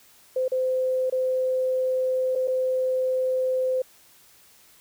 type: tone with dropouts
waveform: sine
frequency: 515 Hz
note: C5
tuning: 28 cents flat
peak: -21 dBFS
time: 0.36-3.82 s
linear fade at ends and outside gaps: 5 ms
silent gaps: 0.481-0.518 / 1.099-1.123 / 2.353-2.357 / 2.475-2.48 s
effects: white hiss -55 dBFS RMS until 4.8 s